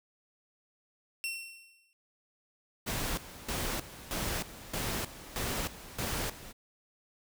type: tone with exponential decay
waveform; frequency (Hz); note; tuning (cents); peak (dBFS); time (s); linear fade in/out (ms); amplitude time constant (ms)
sawtooth; 2714; E7; +50; -28; 1.24-1.93; 0; 150
type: noise with tremolo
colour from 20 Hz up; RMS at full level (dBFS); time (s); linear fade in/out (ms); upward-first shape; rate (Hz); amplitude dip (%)
pink; -34; 2.86-6.53; 20; square; 1.6; 80
effects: none